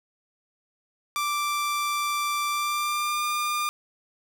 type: tone with pitch glide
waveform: sawtooth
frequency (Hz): 1174.7 to 1202.2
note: D6 to D6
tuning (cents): 0 to +40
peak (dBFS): -21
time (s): 1.16-3.69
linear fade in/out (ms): 0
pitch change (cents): +40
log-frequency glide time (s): 2.49-3.24
effects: none